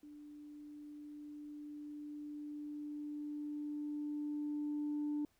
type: tone with level ramp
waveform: sine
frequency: 295.9 Hz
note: D4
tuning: 13 cents sharp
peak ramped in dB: -51 to -33 dBFS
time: 0.03-5.25 s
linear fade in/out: 2 ms
effects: tanh soft clip ceiling -32 dBFS + pink hiss -75 dBFS RMS until 5.39 s